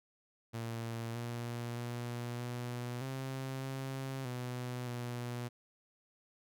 sawtooth tone with pitch steps, 115.3 / 118.9 / 120.2 / 121.9 / 132.8 / 133.8 / 124.2 / 121.3 Hz, A#2 / A#2 / B2 / B2 / C3 / C3 / B2 / B2, -19 / +35 / -46 / -22 / +26 / +39 / +10 / -31 cents, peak -34 dBFS, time 0.53-5.49 s, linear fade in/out 20 ms, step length 620 ms, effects none

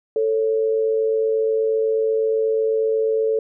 sine tone pair together, 442.8 / 551 Hz, A4 / C#5, +11 / -11 cents, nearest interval major third, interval 378 cents, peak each -17 / -26 dBFS, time 0.16-3.39 s, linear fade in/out 2 ms, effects none

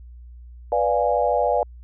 sine chord, B diminished seventh, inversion none, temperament equal, 493.9 / 587.3 / 698.5 / 830.6 Hz, B4 / D5 / F5 / Ab5, 0 / 0 / 0 / 0 cents, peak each -23 / -22 / -23 / -24 dBFS, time 0.72-1.63 s, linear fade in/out 2 ms, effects added 60 Hz sine -39 dBFS peak until 1.83 s

